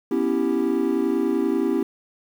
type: chord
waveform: triangle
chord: C# half-diminished seventh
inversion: third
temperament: equal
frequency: 246.9 / 277.2 / 329.6 / 392 Hz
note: B3 / C#4 / E4 / G4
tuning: 0 / 0 / 0 / 0 cents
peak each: -24 / -23 / -22 / -23 dBFS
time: 0.11-1.83 s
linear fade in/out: 5 ms
effects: 8-bit